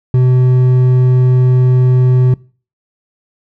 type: tone with hard clipping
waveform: triangle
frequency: 126.8 Hz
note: B2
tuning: 46 cents sharp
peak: -8 dBFS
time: 0.14-2.34 s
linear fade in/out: 2 ms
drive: 9 dB
effects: noise-tail reverb RT60 0.4 s tail -23 dB re dry